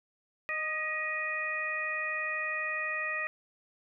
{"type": "harmonic tone with a mistuned harmonic", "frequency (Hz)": 618, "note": "D#5", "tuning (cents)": -12, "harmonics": [1, 2, 3, 4], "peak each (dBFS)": [-42, -39, -33, -36], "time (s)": [0.49, 3.27], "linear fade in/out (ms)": 0, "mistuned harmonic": 3, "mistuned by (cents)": 39, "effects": []}